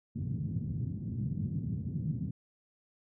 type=band-pass noise; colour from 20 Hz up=pink; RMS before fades=-35 dBFS; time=0.15-2.31 s; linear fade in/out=10 ms; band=100 to 200 Hz; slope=24 dB/octave; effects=none